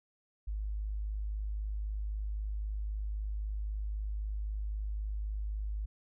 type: tone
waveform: sine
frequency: 51.91 Hz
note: G#1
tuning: in tune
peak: -33 dBFS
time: 0.47-5.86 s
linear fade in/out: 10 ms
effects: none